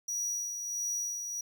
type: tone with tremolo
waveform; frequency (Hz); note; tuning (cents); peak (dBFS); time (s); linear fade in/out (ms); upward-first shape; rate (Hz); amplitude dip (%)
square; 5800; F#8; -35; -31; 0.08-1.41; 5; sine; 1.5; 45
effects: none